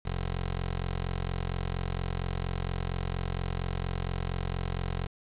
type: tone with notch filter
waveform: 15% pulse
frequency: 44.3 Hz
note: F1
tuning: 25 cents sharp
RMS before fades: -32 dBFS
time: 0.05-5.07 s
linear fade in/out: 10 ms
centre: 250 Hz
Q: 1.5
effects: resampled to 8000 Hz + 8-bit